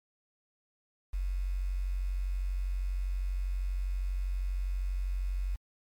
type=tone with quantisation; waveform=sine; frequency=46.25 Hz; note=F#1; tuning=in tune; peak=-29 dBFS; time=1.13-5.56 s; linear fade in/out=10 ms; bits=9; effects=MP3 96 kbps